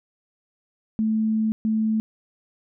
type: tone bursts at uneven times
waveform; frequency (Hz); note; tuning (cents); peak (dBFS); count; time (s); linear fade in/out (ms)
sine; 219; A3; -8; -19; 2; 0.99-1.52 / 1.65-2; 0
effects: none